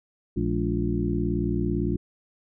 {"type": "harmonic tone with a mistuned harmonic", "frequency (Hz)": 58.27, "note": "A#1", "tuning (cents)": 0, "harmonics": [1, 2, 3, 4, 5, 6], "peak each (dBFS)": [-30, -30, -30, -30, -30, -30], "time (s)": [0.36, 1.97], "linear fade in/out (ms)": 10, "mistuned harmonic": 4, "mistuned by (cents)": -150, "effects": []}